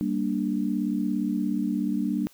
sine chord, G minor, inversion none, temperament equal, 196 / 233.1 / 293.7 Hz, G3 / Bb3 / D4, 0 / 0 / 0 cents, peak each -28 dBFS, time 0.01-2.27 s, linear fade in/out 0 ms, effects white hiss -57 dBFS RMS until 2.33 s

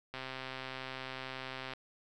click train, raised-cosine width 0.3 ms, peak -25 dBFS, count 210, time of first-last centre 0.14-1.735 s, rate 131 Hz, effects none

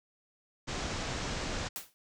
pink low-pass noise, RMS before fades -36 dBFS, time 0.67-1.69 s, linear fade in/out 20 ms, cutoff 7400 Hz, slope 48 dB/octave
white noise with exponential decay, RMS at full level -35 dBFS, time 1.76-1.94 s, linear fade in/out 0 ms, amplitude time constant 38 ms
effects none

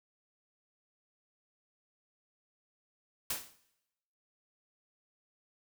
white noise with exponential decay, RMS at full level -31 dBFS, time 3.3-3.56 s, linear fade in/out 5 ms, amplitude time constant 56 ms, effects noise-tail reverb RT60 0.9 s tail -18 dB re dry

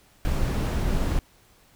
brown noise, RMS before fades -24 dBFS, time 0.25-1.19 s, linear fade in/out 0 ms, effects pink hiss -58 dBFS RMS until 1.75 s

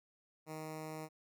10% pulse tone with notch filter, 156.6 Hz, D#3, 11 cents sharp, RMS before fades -45 dBFS, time 0.46-1.09 s, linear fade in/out 50 ms, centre 3400 Hz, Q 1.5, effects none

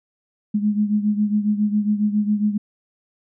sine beating tone pair, 207.7 / 215 Hz, G#3 / A3, 0 / -40 cents, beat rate 7.3 Hz, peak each -18 / -23 dBFS, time 0.54-2.58 s, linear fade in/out 10 ms, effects none

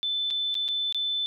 sine tone with dropouts, 3520 Hz, A7, in tune, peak -25 dBFS, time 0.03-1.26 s, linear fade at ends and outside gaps 0 ms, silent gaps 0.303-0.308 / 0.543-0.552 / 0.681-0.687 / 0.925-0.946 s, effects none

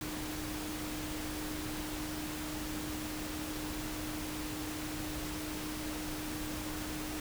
sine tone in noise, 305.7 Hz, D#4, 30 cents flat, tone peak -40 dBFS, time 0.01-7.2 s, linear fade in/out 2 ms, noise pink, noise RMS -41 dBFS, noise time 0.01-7.2 s, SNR -2 dB, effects none

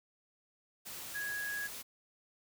sine tone in noise, 1661.2 Hz, G#6, in tune, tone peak -36 dBFS, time 1.14-1.68 s, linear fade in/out 20 ms, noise white, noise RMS -45 dBFS, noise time 0.85-1.83 s, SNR +6 dB, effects none

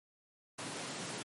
pink high-pass noise, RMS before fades -42 dBFS, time 0.58-1.23 s, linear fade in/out 10 ms, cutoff 120 Hz, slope 48 dB/octave, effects MP3 48 kbps

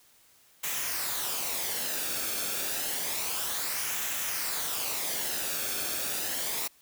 white noise with flanger, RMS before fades -32 dBFS, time 0.63-6.68 s, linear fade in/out 10 ms, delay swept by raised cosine 0.21 to 1.02 ms, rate 0.29 Hz, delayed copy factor -0.5, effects white hiss -61 dBFS RMS until 6.81 s

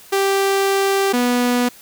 sawtooth tone pair in turn, 392 / 245.1 Hz, G4 / B3, 0 / -13 cents, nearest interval minor sixth, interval 813 cents, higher first, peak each -11 dBFS, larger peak neither, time 0.12-1.13 / 1.13-1.69 s, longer first, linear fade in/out 10 ms, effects white hiss -44 dBFS RMS until 1.81 s

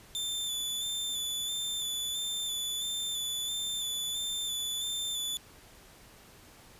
sawtooth tone with vibrato, 3520 Hz, A7, in tune, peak -29 dBFS, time 0.15-5.37 s, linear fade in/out 0 ms, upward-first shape square, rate 1.5 Hz, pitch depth 23 cents each way, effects pink hiss -55 dBFS RMS until 6.79 s + resampled to 32000 Hz

